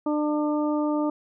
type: harmonic tone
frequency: 299.5 Hz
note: D4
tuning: 34 cents sharp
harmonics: 1 / 2 / 3 / 4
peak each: -23 / -29 / -33 / -35 dBFS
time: 0.06-1.1 s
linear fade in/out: 5 ms
effects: none